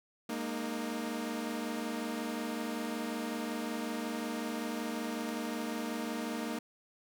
sawtooth chord, Ab suspended second, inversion none, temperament equal with one note detuned, 207.7 / 233.1 / 306.7 Hz, Ab3 / Bb3 / Eb4, 0 / 0 / -25 cents, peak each -39 / -33 / -36 dBFS, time 0.29-6.59 s, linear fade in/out 5 ms, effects none

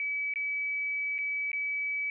sine tone with dropouts, 2288 Hz, D7, 46 cents flat, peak -29 dBFS, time 0-2.1 s, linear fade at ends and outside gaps 1 ms, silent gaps 0.338-0.358 / 1.182-1.187 / 1.517-1.531 s, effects none

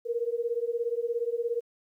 sine beating tone pair, 462.3 / 479.3 Hz, A#4 / A#4, -14 / +48 cents, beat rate 17 Hz, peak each -30 dBFS, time 0.05-1.61 s, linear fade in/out 20 ms, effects 11-bit

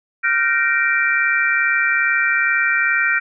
sine chord, G minor seventh, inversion third, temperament equal with one note detuned, 1396.9 / 1539.3 / 1864.7 / 2349 Hz, F6 / G6 / Bb6 / D7, 0 / -32 / 0 / 0 cents, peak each -20 dBFS, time 0.23-3.2 s, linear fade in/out 20 ms, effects none

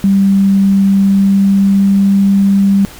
sine tone with pitch glide, 196 to 197.36 Hz, G3 to G3, 0 to +12 cents, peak -6 dBFS, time 0.04-2.85 s, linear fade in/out 0 ms, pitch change +12 cents, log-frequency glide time 0.84-2.08 s, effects pink hiss -34 dBFS RMS until 2.99 s

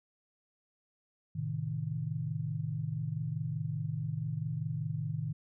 sine chord, A diminished, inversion none, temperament equal, 110 / 130.81 / 155.56 Hz, A2 / C3 / Eb3, 0 / 0 / 0 cents, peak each -38 / -38 / -35 dBFS, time 1.35-5.33 s, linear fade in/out 10 ms, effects none

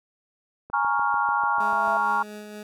click train, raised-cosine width 1 ms, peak -27 dBFS, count 9, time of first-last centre 0.7-1.878 s, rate 6.79 Hz
sine chord, Bb minor seventh, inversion third, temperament equal, 830.6 / 932.3 / 1108.7 / 1396.9 Hz, Ab5 / Bb5 / Db6 / F6, 0 / 0 / 0 / 0 cents, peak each -26 dBFS, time 0.73-2.23 s, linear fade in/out 10 ms
sine tone with exponential growth, 670 Hz, E5, 28 cents sharp, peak -25 dBFS, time 0.86-1.97 s, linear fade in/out 1 ms, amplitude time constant 240 ms
20% pulse tone with tremolo, 210 Hz, G#3, 19 cents sharp, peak -31 dBFS, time 1.6-2.63 s, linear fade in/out 2 ms, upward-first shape sine, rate 4.3 Hz, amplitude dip 30%
effects none

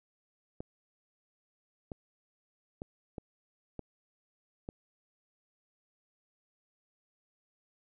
clicks, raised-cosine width 2 ms, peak -26 dBFS, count 6, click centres 0.605 / 1.918 / 2.819 / 3.182 / 3.793 / 4.689 s, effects none

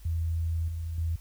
sine tone with level steps, 82.41 Hz, E2, in tune, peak -26 / -31 / -26 dBFS, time 0.05-1.16 s, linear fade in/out 5 ms, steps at 0.68 / 0.98 s, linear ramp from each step 2 ms, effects added 50 Hz sine -46 dBFS peak until 1.2 s + white hiss -59 dBFS RMS until 1.2 s

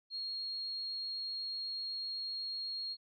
sine tone, 4273 Hz, C8, 36 cents sharp, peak -37 dBFS, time 0.1-2.97 s, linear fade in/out 50 ms, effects none

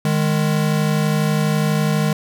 square tone pair together, 153.54 / 205.7 Hz, D#3 / G#3, -23 / -16 cents, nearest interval perfect fourth, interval 507 cents, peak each -18 / -21 dBFS, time 0.05-2.13 s, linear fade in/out 2 ms, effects none

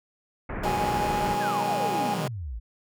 pink low-pass noise, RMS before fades -33 dBFS, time 0.49-1.35 s, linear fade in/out 5 ms, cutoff 2200 Hz, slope 48 dB/octave
10% pulse chord, G# minor seventh, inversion first, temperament equal with one note detuned, 123.47 / 155.56 / 185 / 204.1 Hz, B2 / D#3 / F#3 / G#3, 0 / 0 / 0 / -30 cents, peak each -27 / -27 / -26 / -24 dBFS, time 0.63-2.28 s, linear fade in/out 5 ms
triangle tone with pitch glide, 830.6 to 823.4 Hz, G#5 to G#5, 0 to -15 cents, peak -24 dBFS, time 0.65-2.14 s, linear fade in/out 2 ms, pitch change -15 cents, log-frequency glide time 1.26-1.7 s
sine exponential sweep, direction down, 1763 to 50 Hz, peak -31 dBFS, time 1.4-2.6 s, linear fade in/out 20 ms
effects none

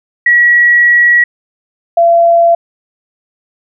sine tone pair in turn, 1922 / 679.5 Hz, B6 / F5, -48 / -48 cents, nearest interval octave + tritone, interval 1800 cents, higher first, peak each -4 dBFS, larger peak neither, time 0.26-1.24 / 1.97-2.55 s, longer first, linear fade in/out 5 ms, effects none

